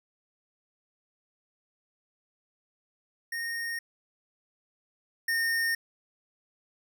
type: tone pair in turn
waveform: square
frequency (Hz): 1851 / 1832.9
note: A#6 / A#6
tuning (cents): -13 / -30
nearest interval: unison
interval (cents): 17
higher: first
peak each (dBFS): -32 / -26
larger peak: second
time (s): 3.32-3.79 / 5.28-5.75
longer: neither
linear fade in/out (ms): 5
effects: none